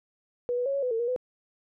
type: tone with pitch steps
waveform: sine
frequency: 487 / 492.2 / 551 / 557 / 501 / 452 / 475.1 / 503 Hz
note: B4 / B4 / C#5 / C#5 / B4 / A4 / A#4 / B4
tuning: -24 / -6 / -11 / +8 / +25 / +47 / +33 / +32 cents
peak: -25 dBFS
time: 0.49-1.162 s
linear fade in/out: 0 ms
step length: 84 ms
effects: none